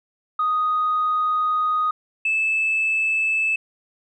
sine tone pair in turn, 1244.5 / 2621 Hz, D#6 / E7, 0 / -11 cents, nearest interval octave + minor second, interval 1289 cents, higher second, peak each -17 dBFS, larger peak neither, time 0.39-1.91 / 2.25-3.56 s, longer first, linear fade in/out 5 ms, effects tanh soft clip ceiling -14 dBFS

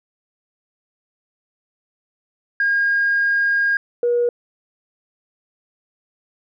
sine tone pair in turn, 1623 / 480.4 Hz, G#6 / B4, -40 / -48 cents, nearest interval octave + major sixth, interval 2108 cents, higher first, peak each -14 / -14 dBFS, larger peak neither, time 2.6-3.77 / 4.03-4.29 s, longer first, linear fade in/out 2 ms, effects tanh soft clip ceiling -10 dBFS

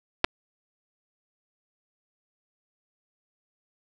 clicks, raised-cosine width 0.3 ms, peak -4 dBFS, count 2, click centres 0.243 / 0.246 s, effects none

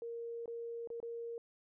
sine tone with dropouts, 466.2 Hz, A#4, in tune, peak -40 dBFS, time 0.02-1.38 s, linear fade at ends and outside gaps 1 ms, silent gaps 0.458-0.478 / 0.874-0.902 / 1.002-1.028 s, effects none

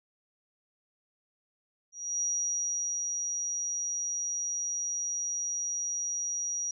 sine tone with ADSR envelope, 5760 Hz, F#8, 47 cents flat, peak -27 dBFS, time 1.92-6.71 s, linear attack 290 ms, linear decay 810 ms, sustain -3 dB, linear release 3 ms, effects none

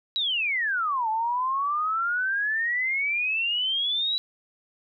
sine exponential two-way sweep, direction down then up, 3951 to 863 to 3951 Hz, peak -23 dBFS, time 0.16-4.18 s, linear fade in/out 0 ms, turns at 1.09 s, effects none

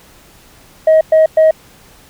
sine tone bursts, 633 Hz, D#5, 30 cents sharp, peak -3 dBFS, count 3, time 0.87-1.51 s, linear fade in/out 5 ms, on 140 ms, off 110 ms, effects tanh soft clip ceiling -3 dBFS + pink hiss -44 dBFS RMS until 2.09 s

